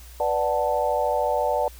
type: chord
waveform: sine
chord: B minor seventh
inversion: none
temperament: equal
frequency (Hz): 493.9 / 587.3 / 740 / 880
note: B4 / D5 / F#5 / A5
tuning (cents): 0 / 0 / 0 / 0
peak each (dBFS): -27 / -24 / -27 / -26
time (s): 0.2-1.68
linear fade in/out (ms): 2
effects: added 60 Hz sine -42 dBFS peak until 1.79 s + white hiss -49 dBFS RMS until 1.79 s